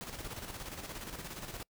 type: noise with tremolo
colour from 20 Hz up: pink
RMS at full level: -42 dBFS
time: 0.01-1.63 s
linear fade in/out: 0 ms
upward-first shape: square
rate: 17 Hz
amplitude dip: 50%
effects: noise-tail reverb RT60 0.1 s tail -26 dB re dry